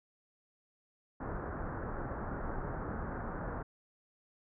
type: low-pass noise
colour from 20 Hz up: pink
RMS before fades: -39 dBFS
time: 1.2-3.63 s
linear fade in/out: 10 ms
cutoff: 1600 Hz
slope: 48 dB/octave
effects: none